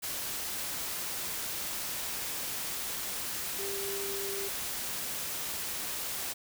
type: tone in noise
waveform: sine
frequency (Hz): 395.8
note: G4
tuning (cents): +17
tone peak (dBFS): -37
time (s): 3.58-4.49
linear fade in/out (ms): 20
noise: white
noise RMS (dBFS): -36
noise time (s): 0.02-6.34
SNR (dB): -4
effects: none